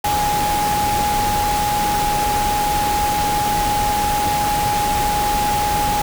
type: tone in noise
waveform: sine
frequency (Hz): 830.6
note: G#5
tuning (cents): 0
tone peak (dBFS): -17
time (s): 0.04-6.02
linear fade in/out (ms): 5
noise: pink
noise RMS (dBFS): -23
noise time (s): 0.04-6.02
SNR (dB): +3
effects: none